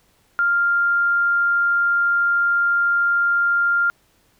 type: tone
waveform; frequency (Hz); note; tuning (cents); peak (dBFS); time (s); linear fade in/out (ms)
sine; 1396.9; F6; 0; -15; 0.39-3.9; 0
effects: pink hiss -60 dBFS RMS until 4.39 s